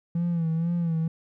triangle tone with vibrato, 167.2 Hz, E3, 25 cents sharp, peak -20 dBFS, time 0.15-1.08 s, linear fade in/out 5 ms, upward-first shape sine, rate 2.1 Hz, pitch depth 63 cents each way, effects tanh soft clip ceiling -18 dBFS

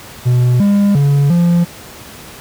triangle tone with pitch steps, 123.8 / 202.1 / 141.8 / 172.6 Hz, B2 / G#3 / C#3 / F3, +5 / -47 / +40 / -20 cents, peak -6 dBFS, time 0.25-1.65 s, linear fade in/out 20 ms, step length 350 ms, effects pink hiss -34 dBFS RMS until 2.4 s + high-pass 60 Hz 12 dB/octave

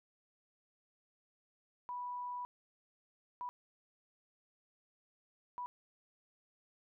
sine tone bursts at uneven times, 983 Hz, B5, 8 cents flat, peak -39 dBFS, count 3, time 1.89-2.45 / 3.41-3.49 / 5.58-5.66 s, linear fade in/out 0 ms, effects none

